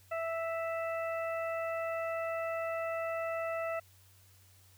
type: harmonic tone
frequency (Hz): 659.3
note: E5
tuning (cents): 0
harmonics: 1 / 2 / 3 / 4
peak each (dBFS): -34 / -40 / -44 / -46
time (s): 0.11-3.8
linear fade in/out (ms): 10
effects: added 94 Hz sine -61 dBFS peak until 4.77 s + white hiss -64 dBFS RMS until 4.77 s